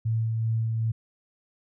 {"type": "tone with tremolo", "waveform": "sine", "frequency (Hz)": 112.6, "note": "A2", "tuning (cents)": 40, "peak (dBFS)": -22, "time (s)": [0.05, 0.92], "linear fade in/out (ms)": 10, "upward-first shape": "sine", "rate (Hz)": 2.6, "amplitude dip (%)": 25, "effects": []}